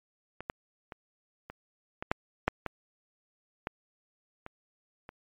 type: clicks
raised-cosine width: 0.5 ms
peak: -24 / -17 / -26 / -26 / -20 / -10 / -9 / -17 / -17 / -26 / -28 dBFS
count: 11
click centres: 0.406 / 0.499 / 0.922 / 1.5 / 2.025 / 2.115 / 2.48 / 2.663 / 3.671 / 4.464 / 5.091 s
effects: MP3 96 kbps